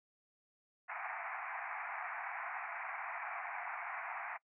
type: band-pass noise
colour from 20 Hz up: pink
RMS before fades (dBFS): -43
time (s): 0.88-4.38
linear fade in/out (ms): 20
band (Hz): 690 to 2400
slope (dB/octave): 96
effects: noise-tail reverb RT60 0.1 s tail -23 dB re dry